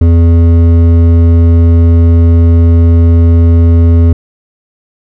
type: tone with hard clipping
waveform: sine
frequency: 84 Hz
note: E2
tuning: 33 cents sharp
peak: -4 dBFS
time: 0.01-4.13 s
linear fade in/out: 5 ms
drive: 10 dB
effects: none